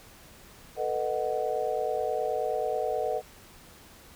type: chord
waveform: sine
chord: B dominant seventh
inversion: third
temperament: just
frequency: 444.5 / 493.9 / 617.4 / 740.8 Hz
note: A4 / B4 / D#5 / F#5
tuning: +18 / 0 / -14 / +2 cents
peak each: -32 dBFS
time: 0.76-3.22 s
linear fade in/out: 50 ms
effects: pink hiss -52 dBFS RMS until 4.15 s